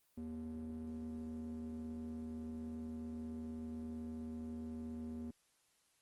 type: tone with band-pass filter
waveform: square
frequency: 79.3 Hz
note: D#2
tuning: 33 cents sharp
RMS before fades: -45 dBFS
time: 0.17-5.31 s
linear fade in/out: 5 ms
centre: 250 Hz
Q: 2.9
effects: white hiss -75 dBFS RMS until 6.01 s + Opus 24 kbps